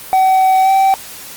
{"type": "tone with pitch glide", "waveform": "triangle", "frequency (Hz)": [758, 773], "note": ["F#5", "G5"], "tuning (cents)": [42, -24], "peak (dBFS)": -6, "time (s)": [0.13, 0.94], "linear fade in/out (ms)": 0, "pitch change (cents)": 34, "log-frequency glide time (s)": [0.62, 0.7], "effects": ["white hiss -32 dBFS RMS until 1.36 s", "Opus 32 kbps"]}